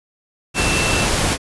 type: tone in noise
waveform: sine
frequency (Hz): 2674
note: E7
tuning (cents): +24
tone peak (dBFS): -22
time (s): 0.54-1.08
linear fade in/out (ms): 50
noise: pink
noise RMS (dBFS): -18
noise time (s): 0.54-1.38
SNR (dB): -7
effects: resampled to 24000 Hz